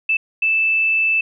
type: tone bursts at uneven times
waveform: sine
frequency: 2637 Hz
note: E7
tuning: in tune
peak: -14 dBFS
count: 2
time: 0.09-0.17 / 0.42-1.21 s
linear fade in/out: 5 ms
effects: none